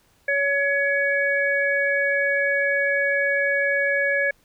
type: harmonic tone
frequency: 562 Hz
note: C#5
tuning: 24 cents sharp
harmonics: 1 / 3 / 4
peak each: -24 / -21 / -26 dBFS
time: 0.28-4.31 s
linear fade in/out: 5 ms
effects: pink hiss -61 dBFS RMS until 4.44 s